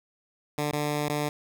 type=tone with dropouts; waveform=10% pulse; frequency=148.1 Hz; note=D3; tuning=15 cents sharp; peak=-18 dBFS; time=0.58-1.29 s; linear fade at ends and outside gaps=2 ms; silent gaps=0.712-0.729 / 1.085-1.097 s; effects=none